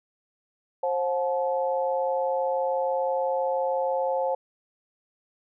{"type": "tone cluster", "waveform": "sine", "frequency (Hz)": [532, 719, 865], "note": ["C5", "F#5", "A5"], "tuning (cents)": [29, -50, -30], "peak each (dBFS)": [-25, -31, -29], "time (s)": [0.83, 4.35], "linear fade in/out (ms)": 5, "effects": []}